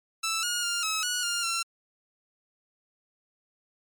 10% pulse tone with pitch steps, 1322 / 1434 / 1400 / 1289 / 1462 / 1404 / 1356 Hz, E6 / F6 / F6 / E6 / F#6 / F6 / E6, +5 / +45 / +4 / -39 / -21 / +9 / +49 cents, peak -18 dBFS, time 0.23-1.63 s, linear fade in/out 10 ms, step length 200 ms, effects MP3 96 kbps

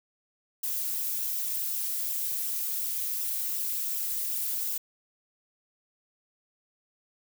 violet noise with flanger, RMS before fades -31 dBFS, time 0.63-4.78 s, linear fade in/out 5 ms, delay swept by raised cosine 0.45 to 5.35 ms, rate 2.7 Hz, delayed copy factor -0.65, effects none

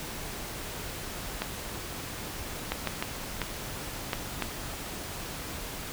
clicks, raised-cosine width 0.3 ms, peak -12 dBFS, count 7, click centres 1.42 / 2.72 / 2.873 / 3.025 / 3.417 / 4.132 / 4.423 s, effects pink hiss -38 dBFS RMS until 5.92 s

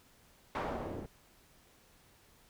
white noise with low-pass filter sweep, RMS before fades -39 dBFS, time 0.55-1.06 s, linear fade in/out 2 ms, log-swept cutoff 1200 to 310 Hz, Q 1.1, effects pink hiss -64 dBFS RMS until 2.49 s

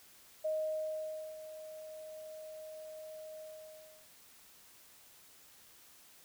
sine tone with ADSR envelope, 624 Hz, D#5, 5 cents sharp, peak -31 dBFS, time 0.44-4.09 s, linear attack 13 ms, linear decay 900 ms, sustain -14 dB, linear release 700 ms, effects white hiss -60 dBFS RMS until 6.24 s

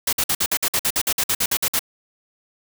white noise bursts, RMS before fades -20 dBFS, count 16, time 0.07-1.793 s, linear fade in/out 5 ms, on 58 ms, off 53 ms, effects none

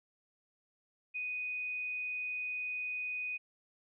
sine tone, 2489 Hz, D#7, in tune, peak -35 dBFS, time 1.14-3.38 s, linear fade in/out 20 ms, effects none

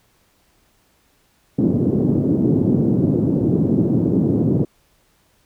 white band-pass noise, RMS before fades -17 dBFS, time 1.58-4.65 s, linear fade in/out 10 ms, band 110 to 330 Hz, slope 24 dB/octave, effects pink hiss -60 dBFS RMS until 5.45 s

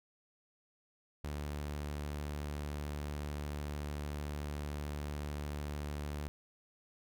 sawtooth tone, 73.5 Hz, D2, 2 cents sharp, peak -34 dBFS, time 1.24-6.28 s, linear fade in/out 0 ms, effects none

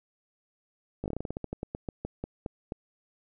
slowing click train, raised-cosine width 2 ms, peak -20 dBFS, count 19, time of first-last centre 1.04-2.721 s, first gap 18 ms, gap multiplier 1.17, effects none

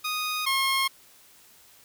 15% pulse tone pair in turn, 1242 / 1076.1 Hz, D#6 / C6, -3 / +48 cents, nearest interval major second, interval 249 cents, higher first, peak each -21 / -16 dBFS, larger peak second, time 0.04-0.46 / 0.46-0.88 s, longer neither, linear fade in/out 10 ms, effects white hiss -55 dBFS RMS until 1.84 s

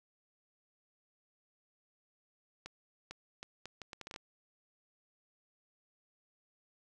accelerating click train, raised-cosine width 0.2 ms, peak -27 dBFS, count 11, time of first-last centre 2.66-4.161 s, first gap 450 ms, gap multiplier 0.71, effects none

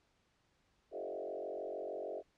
sine tone with frequency modulation, 523.3 Hz, C5, in tune, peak -39 dBFS, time 0.91-2.23 s, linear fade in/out 50 ms, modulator 46.5 Hz, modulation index 3.4, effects pink hiss -75 dBFS RMS until 2.37 s + low-pass 6000 Hz 12 dB/octave

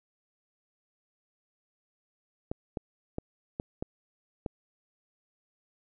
clicks, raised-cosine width 2 ms, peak -19 dBFS, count 6, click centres 2.515 / 2.772 / 3.184 / 3.599 / 3.825 / 4.462 s, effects none

